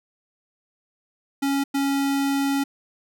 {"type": "tone bursts at uneven times", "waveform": "square", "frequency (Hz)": 277.2, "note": "C#4", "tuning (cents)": 0, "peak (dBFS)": -21, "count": 2, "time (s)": [[1.42, 1.64], [1.74, 2.64]], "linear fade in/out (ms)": 10, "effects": []}